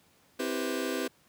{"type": "chord", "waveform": "sawtooth", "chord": "C major seventh", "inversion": "none", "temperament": "just", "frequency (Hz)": [261.6, 327, 392.4, 490.5], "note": ["C4", "E4", "G4", "B4"], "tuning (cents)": [0, -14, 2, -12], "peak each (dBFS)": [-30, -32, -31, -32], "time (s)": [0.39, 1.08], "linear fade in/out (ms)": 10, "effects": ["pink hiss -64 dBFS RMS until 1.28 s", "high-pass 100 Hz 12 dB/octave"]}